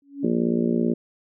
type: tone with exponential growth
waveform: sine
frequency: 280.8 Hz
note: C#4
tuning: 22 cents sharp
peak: -21 dBFS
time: 0.02-0.25 s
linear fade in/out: 2 ms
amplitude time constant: 48 ms
type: harmonic tone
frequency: 58.27 Hz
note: A#1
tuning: in tune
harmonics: 3 / 4 / 5 / 6 / 7 / 8 / 9 / 10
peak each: -27 / -22 / -34 / -26 / -28 / -38 / -40 / -36 dBFS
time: 0.23-0.94 s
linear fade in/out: 10 ms
effects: none